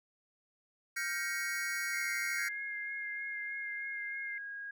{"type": "chord", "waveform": "square", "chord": "G half-diminished seventh", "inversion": "third", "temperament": "equal with one note detuned", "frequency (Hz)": [1396.9, 1568, 1888.5, 2217], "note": ["F6", "G6", "Bb6", "Db7"], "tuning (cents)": [0, 0, 22, 0], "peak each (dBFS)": [-43, -40, -39, -40], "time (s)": [0.96, 2.49], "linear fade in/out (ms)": 10}
{"type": "tone with vibrato", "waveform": "sine", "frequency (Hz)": 2122, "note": "C7", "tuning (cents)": 24, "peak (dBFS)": -39, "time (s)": [1.93, 4.38], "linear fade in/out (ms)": 2, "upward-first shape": "sine", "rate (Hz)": 3.2, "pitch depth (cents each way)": 22}
{"type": "tone with pitch glide", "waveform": "sine", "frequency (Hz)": [1661.2, 1639.3], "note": ["G#6", "G#6"], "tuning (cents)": [0, -23], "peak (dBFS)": -40, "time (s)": [2.38, 4.71], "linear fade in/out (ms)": 5, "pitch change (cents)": -23, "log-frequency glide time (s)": [3.47, 4.51]}
{"effects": []}